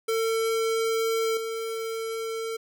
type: tone with level steps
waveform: square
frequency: 450.3 Hz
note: A4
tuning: 40 cents sharp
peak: -24 / -30 dBFS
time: 0.08-2.57 s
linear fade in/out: 10 ms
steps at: 1.37 s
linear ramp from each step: 2 ms
effects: none